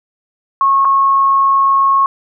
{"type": "tone with dropouts", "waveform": "sine", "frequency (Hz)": 1093, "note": "C#6", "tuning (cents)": -25, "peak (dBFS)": -8, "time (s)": [0.61, 2.06], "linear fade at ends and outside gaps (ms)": 1, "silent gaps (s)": [0.848, 0.852], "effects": []}